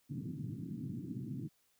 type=band-pass noise; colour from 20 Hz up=pink; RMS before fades=-42 dBFS; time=0.09-1.49 s; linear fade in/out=20 ms; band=110 to 310 Hz; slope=48 dB/octave; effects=white hiss -74 dBFS RMS until 1.79 s